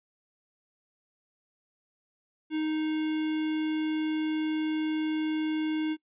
square tone with notch filter, 311.1 Hz, D#4, in tune, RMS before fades -29 dBFS, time 2.5-5.97 s, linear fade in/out 50 ms, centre 1100 Hz, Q 0.97, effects noise-tail reverb RT60 0.1 s tail -25 dB re dry + resampled to 8000 Hz

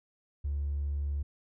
sine tone with hard clipping, 71.8 Hz, D2, 39 cents flat, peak -30 dBFS, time 0.44-1.23 s, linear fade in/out 10 ms, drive 1 dB, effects none

